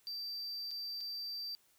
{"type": "tone with dropouts", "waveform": "triangle", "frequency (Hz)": 4672, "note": "D8", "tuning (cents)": -10, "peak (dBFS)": -38, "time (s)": [0.07, 1.55], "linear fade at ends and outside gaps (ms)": 0, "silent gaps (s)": [[0.708, 0.713], [1.006, 1.01]], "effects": ["white hiss -70 dBFS RMS until 1.78 s"]}